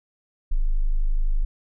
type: tone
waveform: sine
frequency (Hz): 25.93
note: G#0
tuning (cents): -2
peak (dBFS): -17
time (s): 0.51-1.45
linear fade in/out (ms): 10
effects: none